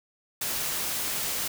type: noise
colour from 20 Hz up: white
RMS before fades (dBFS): -30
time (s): 0.41-1.48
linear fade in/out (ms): 5
effects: none